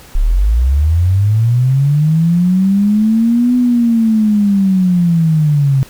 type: linear two-way sweep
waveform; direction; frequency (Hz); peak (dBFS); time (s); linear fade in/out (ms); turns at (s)
sine; up then down; 32.07 to 249.6 to 132.2; -8; 0.15-5.83; 0; 3.56
effects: pink hiss -39 dBFS RMS until 5.89 s